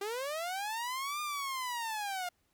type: linear two-way sweep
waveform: sawtooth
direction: up then down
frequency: 389.1 to 1216 to 701 Hz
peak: -31 dBFS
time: 0.01-2.29 s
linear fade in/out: 5 ms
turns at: 1.21 s
effects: pink hiss -75 dBFS RMS until 2.53 s